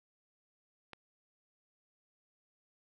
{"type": "click", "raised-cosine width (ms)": 0.3, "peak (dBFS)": -30, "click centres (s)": 0.933, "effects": []}